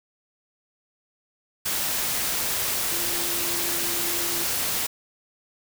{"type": "tone in noise", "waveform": "sine", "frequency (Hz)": 343.7, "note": "F4", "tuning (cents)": -28, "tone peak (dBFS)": -36, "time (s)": [2.91, 4.44], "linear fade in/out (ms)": 10, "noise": "white", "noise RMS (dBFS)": -26, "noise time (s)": [1.65, 4.87], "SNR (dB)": -13, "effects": []}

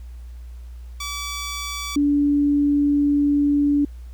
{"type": "tone pair in turn", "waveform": ["10% pulse", "sine"], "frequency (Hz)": [1150, 288.3], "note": ["D6", "D4"], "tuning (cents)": [-37, -32], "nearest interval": "2 octaves", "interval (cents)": 2395, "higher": "first", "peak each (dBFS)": [-19, -15], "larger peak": "second", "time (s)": [[1, 1.96], [1.96, 3.85]], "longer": "second", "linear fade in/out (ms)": 5, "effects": ["added 60 Hz sine -34 dBFS peak until 4.13 s", "pink hiss -58 dBFS RMS until 4.13 s"]}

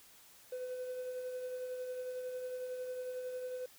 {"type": "tone with tremolo", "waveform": "triangle", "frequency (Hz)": 505, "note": "B4", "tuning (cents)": 39, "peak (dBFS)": -34, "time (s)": [0.52, 3.66], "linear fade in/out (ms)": 5, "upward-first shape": "triangle", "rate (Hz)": 11, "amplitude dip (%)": 45, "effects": ["tanh soft clip ceiling -32 dBFS", "white hiss -60 dBFS RMS until 3.78 s"]}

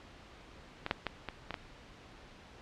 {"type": "clicks", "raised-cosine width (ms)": 0.3, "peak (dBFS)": [-18, -12, -16, -21, -21, -20], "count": 6, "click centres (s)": [0.864, 0.911, 1.067, 1.287, 1.507, 1.542], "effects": ["pink hiss -54 dBFS RMS until 2.61 s", "low-pass 4000 Hz 12 dB/octave"]}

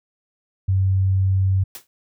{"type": "tone", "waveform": "sine", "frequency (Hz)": 95.4, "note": "G2", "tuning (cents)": -47, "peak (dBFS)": -15, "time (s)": [0.68, 1.64], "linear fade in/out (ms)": 10}
{"type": "noise with exponential decay", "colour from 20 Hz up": "white", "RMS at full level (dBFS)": -31, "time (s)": [1.75, 1.87], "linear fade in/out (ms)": 1, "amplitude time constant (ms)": 25}
{"effects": []}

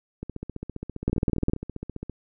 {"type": "two click trains", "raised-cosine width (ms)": 3, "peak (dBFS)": [-20, -9], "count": [29, 10], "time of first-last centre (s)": [[0.23, 2.097], [1.08, 1.535]], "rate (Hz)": [15, 19.8], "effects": []}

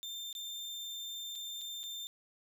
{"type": "tone with dropouts", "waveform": "35% pulse", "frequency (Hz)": 3589, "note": "A7", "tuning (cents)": 34, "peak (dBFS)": -38, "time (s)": [0.03, 2.07], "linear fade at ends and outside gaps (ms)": 0, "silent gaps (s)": [[0.328, 0.351], [1.353, 1.357], [1.612, 1.616], [1.832, 1.838]], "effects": []}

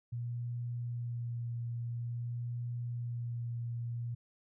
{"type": "tone with vibrato", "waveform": "sine", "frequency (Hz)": 119.2, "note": "A#2", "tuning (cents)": 39, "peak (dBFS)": -35, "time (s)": [0.12, 4.15], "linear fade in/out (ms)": 10, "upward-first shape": "sine", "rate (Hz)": 0.49, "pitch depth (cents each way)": 15, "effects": []}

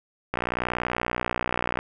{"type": "click train", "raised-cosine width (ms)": 0.5, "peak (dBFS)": -10, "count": 89, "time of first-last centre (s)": [0.34, 1.79], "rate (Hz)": 60.7, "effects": []}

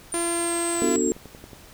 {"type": "linear sweep", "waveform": "sine", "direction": "down", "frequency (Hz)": [9110, 7459], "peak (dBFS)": -27, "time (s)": [0.12, 1.12], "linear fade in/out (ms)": 5}
{"type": "tone", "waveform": "sawtooth", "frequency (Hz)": 340.9, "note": "F4", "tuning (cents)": -42, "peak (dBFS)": -21, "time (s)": [0.14, 0.96], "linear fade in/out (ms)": 0}
{"type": "chord", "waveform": "sine", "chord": "B minor seventh", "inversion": "none", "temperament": "just", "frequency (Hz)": [246.9, 296.3, 370.4, 444.5], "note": ["B3", "D4", "F#4", "A4"], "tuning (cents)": [0, 15, 2, 18], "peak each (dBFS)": -26, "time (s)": [0.82, 1.12], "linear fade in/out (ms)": 0}
{"type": "click train", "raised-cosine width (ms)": 2, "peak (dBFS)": -28, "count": 8, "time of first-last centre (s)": [0.89, 1.532], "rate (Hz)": 10.9}
{"effects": ["pink hiss -48 dBFS RMS until 1.73 s"]}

